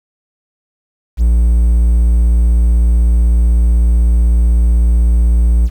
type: tone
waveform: triangle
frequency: 58 Hz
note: A#1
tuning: 8 cents flat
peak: -5 dBFS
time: 1.17-5.7 s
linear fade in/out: 50 ms
effects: 7-bit